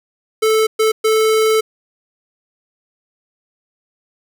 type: tone bursts at uneven times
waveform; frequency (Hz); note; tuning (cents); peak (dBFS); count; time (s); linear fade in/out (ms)
square; 438.2; A4; -7; -12; 3; 0.42-0.67 / 0.79-0.92 / 1.04-1.61; 10
effects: none